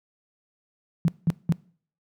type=tone bursts; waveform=sine; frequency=166.2 Hz; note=E3; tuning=15 cents sharp; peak=-16 dBFS; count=3; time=1.05-1.523 s; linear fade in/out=0 ms; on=31 ms; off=190 ms; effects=noise-tail reverb RT60 0.5 s tail -23 dB re dry + high-pass 100 Hz 12 dB/octave